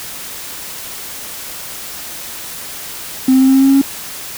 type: tone with pitch steps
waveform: triangle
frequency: 260.3 / 262.3 / 264.2 / 266.2 / 268.2 / 270.3 / 272.3 / 274.3 Hz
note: C4 / C4 / C4 / C4 / C4 / C#4 / C#4 / C#4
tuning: -9 / +4 / +17 / +30 / +43 / -44 / -31 / -18 cents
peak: -3 dBFS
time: 3.28-3.816 s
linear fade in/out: 5 ms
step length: 67 ms
effects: tanh soft clip ceiling -3 dBFS + white hiss -28 dBFS RMS until 4.37 s